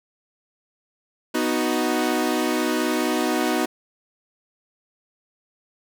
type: chord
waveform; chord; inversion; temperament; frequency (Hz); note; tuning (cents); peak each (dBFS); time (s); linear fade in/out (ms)
sawtooth; B major; none; equal; 246.9 / 311.1 / 370; B3 / D#4 / F#4; 0 / 0 / 0; -21 / -20 / -22; 1.34-3.66; 10
effects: none